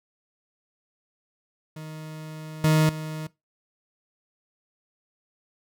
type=tone with level steps; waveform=40% pulse; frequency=156 Hz; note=D#3; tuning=5 cents sharp; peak=-35 / -16 / -30 dBFS; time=1.76-3.27 s; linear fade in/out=5 ms; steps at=2.64 / 2.89 s; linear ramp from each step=2 ms; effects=noise-tail reverb RT60 0.2 s tail -20 dB re dry